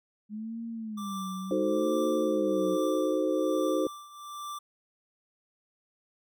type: tone with vibrato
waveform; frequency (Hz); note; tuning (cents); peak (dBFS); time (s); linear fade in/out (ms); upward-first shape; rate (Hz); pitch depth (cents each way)
sine; 207.7; G#3; 0; -34; 0.29-2.78; 50; sine; 0.71; 180
type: tone with tremolo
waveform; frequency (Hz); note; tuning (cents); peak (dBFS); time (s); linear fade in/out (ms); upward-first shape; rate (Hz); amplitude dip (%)
square; 1174.7; D6; 0; -36; 0.97-4.59; 10; triangle; 1.2; 80
type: chord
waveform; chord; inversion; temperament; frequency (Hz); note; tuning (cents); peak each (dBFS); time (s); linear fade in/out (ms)
sine; D# diminished seventh; none; equal; 311.1 / 370 / 440 / 523.3; D#4 / F#4 / A4 / C5; 0 / 0 / 0 / 0; -29 / -31 / -34 / -29; 1.51-3.87; 2
effects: none